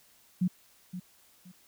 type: tone with echo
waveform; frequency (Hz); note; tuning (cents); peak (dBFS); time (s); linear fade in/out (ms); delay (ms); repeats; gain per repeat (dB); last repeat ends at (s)
sine; 181.6; F#3; -32; -23; 0.41-0.48; 10; 520; 2; -12; 1.52
effects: white hiss -62 dBFS RMS until 1.67 s